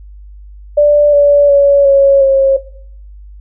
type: tone with pitch steps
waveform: sine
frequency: 587.3 / 575.5 / 564 / 552.7 / 541.7 Hz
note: D5 / D5 / C#5 / C#5 / C#5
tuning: 0 / -35 / +30 / -5 / -40 cents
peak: -4 dBFS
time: 0.77-2.57 s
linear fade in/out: 10 ms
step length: 360 ms
effects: noise-tail reverb RT60 0.6 s tail -18 dB re dry + added 50 Hz sine -31 dBFS peak until 3.4 s